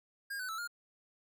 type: tone with pitch steps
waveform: square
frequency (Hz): 1619 / 1505 / 1316 / 1414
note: G#6 / F#6 / E6 / F6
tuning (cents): -45 / +29 / -3 / +21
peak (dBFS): -38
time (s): 0.3-0.676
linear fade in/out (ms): 10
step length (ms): 94
effects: none